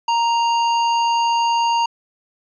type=tone with hard clipping; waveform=triangle; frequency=932.3 Hz; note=A#5; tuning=in tune; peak=-17 dBFS; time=0.08-1.86 s; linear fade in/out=5 ms; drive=17 dB; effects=resampled to 16000 Hz